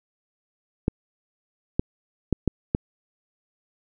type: clicks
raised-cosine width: 3 ms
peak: -7 dBFS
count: 5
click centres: 0.881 / 1.795 / 2.327 / 2.477 / 2.749 s
effects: none